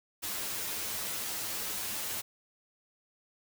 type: noise with comb filter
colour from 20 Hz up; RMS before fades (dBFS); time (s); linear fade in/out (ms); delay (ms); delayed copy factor
white; -36; 0.22-2.22; 20; 9.4; +0.75
effects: none